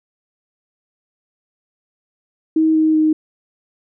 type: tone with pitch steps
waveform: sine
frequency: 317.3 / 314.3 / 311.3 Hz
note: D#4 / D#4 / D#4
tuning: +34 / +18 / +1 cents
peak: -11 dBFS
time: 2.56-3.13 s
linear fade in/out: 5 ms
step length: 190 ms
effects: none